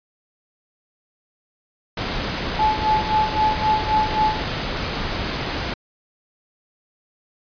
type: noise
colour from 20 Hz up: pink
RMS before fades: -25 dBFS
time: 1.97-5.74 s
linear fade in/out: 5 ms
type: tone with tremolo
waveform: sine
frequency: 863 Hz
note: A5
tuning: 34 cents flat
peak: -14 dBFS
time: 2.59-4.4 s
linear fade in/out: 2 ms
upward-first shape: sine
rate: 3.8 Hz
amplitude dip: 85%
effects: resampled to 11025 Hz